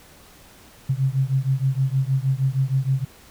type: beating tone pair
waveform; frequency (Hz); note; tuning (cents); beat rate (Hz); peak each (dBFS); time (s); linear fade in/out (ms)
sine; 131 / 137.4; C3 / C#3; +2 / -15; 6.4; -21 / -22; 0.89-3.05; 10
effects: pink hiss -49 dBFS RMS until 3.3 s